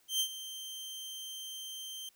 sawtooth tone with ADSR envelope, 3136 Hz, G7, in tune, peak -24 dBFS, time 0.08-2.09 s, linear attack 120 ms, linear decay 78 ms, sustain -14 dB, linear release 3 ms, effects white hiss -68 dBFS RMS until 2.15 s

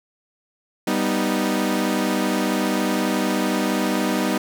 sawtooth chord, G augmented, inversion none, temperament equal, 196 / 246.9 / 311.1 Hz, G3 / B3 / D#4, 0 / 0 / 0 cents, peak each -20 dBFS, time 0.87-4.38 s, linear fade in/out 5 ms, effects none

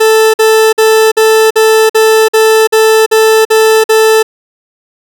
40% pulse tone bursts, 440 Hz, A4, in tune, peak -3 dBFS, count 11, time 0-4.23 s, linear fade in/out 10 ms, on 340 ms, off 49 ms, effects none

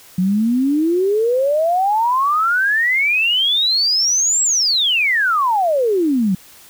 sine exponential two-way sweep, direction up then down, 178.2 to 7750 to 178.2 Hz, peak -13 dBFS, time 0.18-6.35 s, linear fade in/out 5 ms, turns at 4.43 s, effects white hiss -44 dBFS RMS until 6.69 s

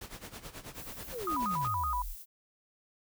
pink noise with tremolo, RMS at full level -43 dBFS, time 0.01-1.68 s, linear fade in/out 5 ms, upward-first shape sine, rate 9.3 Hz, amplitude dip 80%
violet noise, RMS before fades -47 dBFS, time 0.73-2.26 s, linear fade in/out 50 ms
sine exponential sweep, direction down, 562 to 31.49 Hz, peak -36 dBFS, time 1.11-2.16 s, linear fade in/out 50 ms
sine tone with vibrato, 1107 Hz, C#6, 3 cents flat, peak -30 dBFS, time 1.27-2.02 s, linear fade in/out 2 ms, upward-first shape square, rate 5.3 Hz, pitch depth 200 cents each way
effects none

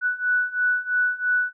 sine beating tone pair, 1480 / 1483 Hz, F#6 / F#6, 0 / +4 cents, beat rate 3 Hz, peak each -24 / -22 dBFS, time 0.01-1.53 s, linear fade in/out 50 ms, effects none

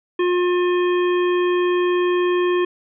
harmonic tone, 356.7 Hz, F4, 37 cents sharp, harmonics 1 / 3 / 5 / 7 / 9, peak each -16 / -26 / -30 / -33 / -35 dBFS, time 0.19-2.65 s, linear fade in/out 5 ms, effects none

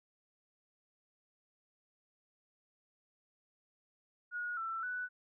sine tone with pitch steps, 1447 / 1336 / 1486 Hz, F#6 / E6 / F#6, -39 / +23 / +7 cents, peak -36 dBFS, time 4.31-5.09 s, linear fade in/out 50 ms, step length 260 ms, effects none

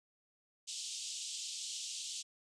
white band-pass noise, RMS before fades -43 dBFS, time 0.67-2.23 s, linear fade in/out 20 ms, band 2900 to 8200 Hz, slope 48 dB/octave, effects none

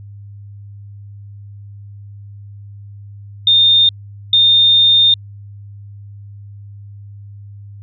sine tone bursts at uneven times, 3640 Hz, A#7, 42 cents flat, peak -7 dBFS, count 2, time 3.47-3.89 / 4.33-5.14 s, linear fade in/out 2 ms, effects added 101 Hz sine -32 dBFS peak until 7.82 s

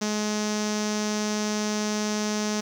sawtooth tone with low-pass filter, 211.4 Hz, G#3, 31 cents sharp, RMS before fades -27 dBFS, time 0.01-2.61 s, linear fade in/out 10 ms, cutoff 6000 Hz, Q 4.9, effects 8-bit

